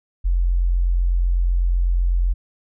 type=tone; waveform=sine; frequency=44 Hz; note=F1; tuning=14 cents sharp; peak=-15 dBFS; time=0.24-2.34 s; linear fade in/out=20 ms; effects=none